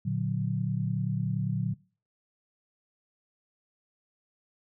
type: chord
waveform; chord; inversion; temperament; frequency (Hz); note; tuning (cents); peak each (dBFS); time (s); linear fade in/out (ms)
sine; Bb augmented; none; equal with one note detuned; 116.54 / 146.83 / 184.04; Bb2 / D3 / F#3; 0 / 0 / -9; -31; 0.05-1.74; 10
effects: noise-tail reverb RT60 0.4 s tail -23 dB re dry